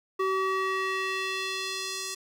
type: tone with band-pass filter sweep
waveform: square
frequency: 380.9 Hz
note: G4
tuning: 50 cents flat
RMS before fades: -30 dBFS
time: 0.19-2.15 s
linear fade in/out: 10 ms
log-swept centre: 920 to 6500 Hz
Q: 1.2
effects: 9-bit